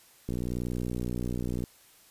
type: click train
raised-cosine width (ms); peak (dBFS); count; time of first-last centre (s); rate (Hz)
3; -20; 83; 0.29-1.639; 60.8
effects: white hiss -58 dBFS RMS until 2.1 s + resampled to 32000 Hz